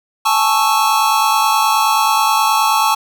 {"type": "chord", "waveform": "square", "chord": "A major seventh", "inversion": "third", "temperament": "equal", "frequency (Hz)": [830.6, 880, 1108.7, 1318.5], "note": ["G#5", "A5", "C#6", "E6"], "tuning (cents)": [0, 0, 0, 0], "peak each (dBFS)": [-21, -16, -17, -21], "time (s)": [0.25, 2.95], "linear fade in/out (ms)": 10, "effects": []}